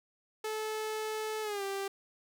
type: tone with pitch glide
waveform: sawtooth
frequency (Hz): 433.7 to 393.1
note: A4 to G4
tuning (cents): -25 to +5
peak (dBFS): -30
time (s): 0.44-1.88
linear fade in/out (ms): 5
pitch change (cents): -170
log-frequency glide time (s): 1.42-1.63
effects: none